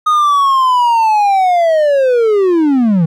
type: linear sweep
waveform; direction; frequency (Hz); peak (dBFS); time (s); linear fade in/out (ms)
triangle; down; 1247 to 154.7; -6; 0.06-3.06; 10
effects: none